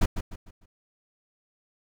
brown noise with echo, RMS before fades -19 dBFS, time 0.01-0.06 s, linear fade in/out 10 ms, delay 150 ms, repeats 4, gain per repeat -9 dB, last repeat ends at 0.66 s, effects none

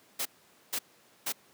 white noise bursts, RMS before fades -32 dBFS, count 3, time 0.19-1.325 s, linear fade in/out 10 ms, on 65 ms, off 470 ms, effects pink hiss -61 dBFS RMS until 1.53 s + high-pass 200 Hz 12 dB/octave

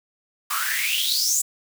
white noise with high-pass filter sweep, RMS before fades -23 dBFS, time 0.5-1.42 s, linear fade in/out 10 ms, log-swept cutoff 1100 to 7600 Hz, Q 8.4, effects none

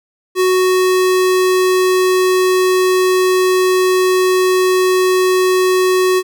square tone, 370 Hz, F#4, in tune, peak -11 dBFS, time 0.35-6.23 s, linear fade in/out 50 ms, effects none

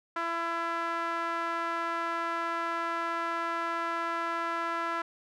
sawtooth tone with band-pass filter, 335.4 Hz, E4, 30 cents sharp, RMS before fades -32 dBFS, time 0.16-5.02 s, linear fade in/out 5 ms, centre 1300 Hz, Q 2.6, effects none

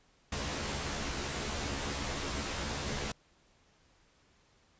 pink noise with comb filter, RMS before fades -36 dBFS, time 0.32-3.12 s, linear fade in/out 5 ms, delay 14 ms, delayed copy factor +0.9, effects pink hiss -67 dBFS RMS until 4.79 s + resampled to 16000 Hz

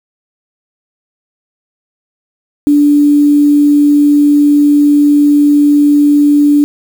sine tone with quantisation, 291.4 Hz, D4, 13 cents flat, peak -4 dBFS, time 2.67-6.64 s, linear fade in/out 0 ms, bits 5, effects none

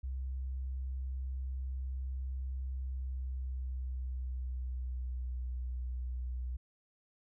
sine tone with pitch glide, 65.1 to 62.16 Hz, C2 to B1, -8 to +12 cents, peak -35 dBFS, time 0.03-6.57 s, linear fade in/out 10 ms, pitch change -80 cents, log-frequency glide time 2.69-5.44 s, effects none

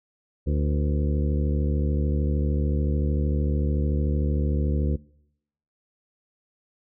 harmonic tone with a mistuned harmonic, 73.42 Hz, D2, in tune, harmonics 1 / 2 / 3 / 4 / 5 / 6 / 7, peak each -22 / -28 / -32 / -34 / -36 / -38 / -39 dBFS, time 0.46-4.97 s, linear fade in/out 20 ms, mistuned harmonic 6, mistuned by +81 cents, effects noise-tail reverb RT60 0.8 s tail -24 dB re dry

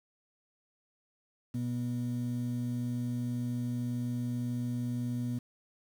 sine tone pair together, 121.8 / 243.6 Hz, B2 / B3, -24 / -24 cents, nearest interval octave, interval 1200 cents, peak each -32 / -32 dBFS, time 1.54-5.39 s, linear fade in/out 10 ms, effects tanh soft clip ceiling -27 dBFS + 9-bit

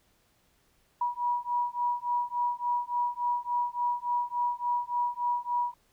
sine beating tone pair, 966 / 969.5 Hz, B5 / B5, -39 / -32 cents, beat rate 3.5 Hz, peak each -30 dBFS, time 1.01-5.74 s, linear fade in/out 5 ms, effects pink hiss -68 dBFS RMS until 5.92 s

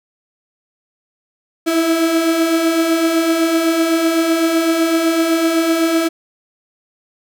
35% pulse beating tone pair, 321.5 / 329.4 Hz, E4 / E4, -43 / -1 cents, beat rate 7.9 Hz, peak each -20 / -12 dBFS, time 1.66-6.09 s, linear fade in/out 20 ms, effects none

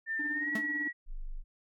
sine tone with pitch glide, 1794 to 1922.8 Hz, A6 to B6, +33 to -47 cents, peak -31 dBFS, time 0.06-0.93 s, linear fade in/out 50 ms, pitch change +120 cents, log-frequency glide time 0.31-0.5 s
triangle tone with tremolo, 295.2 Hz, D4, 9 cents sharp, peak -33 dBFS, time 0.19-0.88 s, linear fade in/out 5 ms, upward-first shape triangle, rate 18 Hz, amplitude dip 85%
45% pulse tone with exponential decay, 219.2 Hz, A3, 6 cents flat, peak -30 dBFS, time 0.55-0.67 s, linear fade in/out 5 ms, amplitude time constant 25 ms
sine tone, 24.5 Hz, G0, in tune, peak -35 dBFS, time 1.06-1.44 s, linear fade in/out 50 ms
effects none

